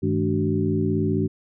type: tone cluster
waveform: sine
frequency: 99.5 / 158.7 / 214.4 / 292.6 / 377 Hz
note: G2 / D#3 / A3 / D4 / F#4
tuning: +26 / +35 / -45 / -6 / +32 cents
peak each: -26 dBFS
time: 0.02-1.28 s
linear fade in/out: 20 ms
effects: none